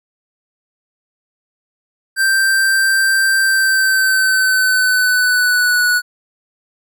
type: tone with pitch glide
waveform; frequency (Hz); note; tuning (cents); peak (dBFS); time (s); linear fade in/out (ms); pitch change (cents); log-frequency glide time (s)
square; 1568 to 1471.5; G6 to F#6; 0 to -10; -12; 2.16-6.02; 50; -110; 3.41-5.87
effects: none